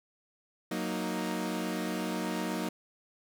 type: chord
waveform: sawtooth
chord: D# minor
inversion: first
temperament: equal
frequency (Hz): 185 / 233.1 / 311.1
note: F#3 / A#3 / D#4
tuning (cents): 0 / 0 / 0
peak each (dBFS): -32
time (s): 0.71-2.69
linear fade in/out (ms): 5
effects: none